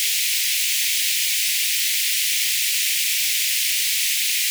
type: high-pass noise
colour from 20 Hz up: pink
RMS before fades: -21 dBFS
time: 0-4.5 s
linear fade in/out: 0 ms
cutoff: 2100 Hz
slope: 48 dB/octave
effects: none